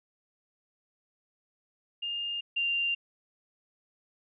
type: tone pair in turn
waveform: sine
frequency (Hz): 2817 / 2785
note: F7 / F7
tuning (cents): +14 / -5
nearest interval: unison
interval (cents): 19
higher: first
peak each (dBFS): -31 / -26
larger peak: second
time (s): 2.02-2.41 / 2.56-2.95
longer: neither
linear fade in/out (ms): 10
effects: none